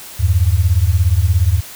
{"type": "beating tone pair", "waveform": "sine", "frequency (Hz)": [80.4, 97.4], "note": ["E2", "G2"], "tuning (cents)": [-43, -11], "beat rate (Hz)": 17, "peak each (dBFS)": -13, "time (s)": [0.19, 1.61], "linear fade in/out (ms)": 20, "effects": ["white hiss -34 dBFS RMS until 1.75 s"]}